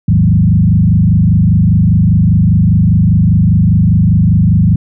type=tone with frequency modulation; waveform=sine; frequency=137 Hz; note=C#3; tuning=20 cents flat; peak=-5 dBFS; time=0.08-4.76 s; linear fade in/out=5 ms; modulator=25 Hz; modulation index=2.3; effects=none